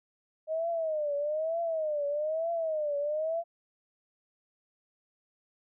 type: tone with vibrato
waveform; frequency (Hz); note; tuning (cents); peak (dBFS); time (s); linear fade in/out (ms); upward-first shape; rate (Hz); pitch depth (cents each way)
sine; 622.3; D#5; 0; -28; 0.47-3.44; 50; triangle; 1.1; 160
effects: none